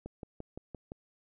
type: click train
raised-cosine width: 2 ms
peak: -28 dBFS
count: 6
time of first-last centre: 0.06-0.919 s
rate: 5.82 Hz
effects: none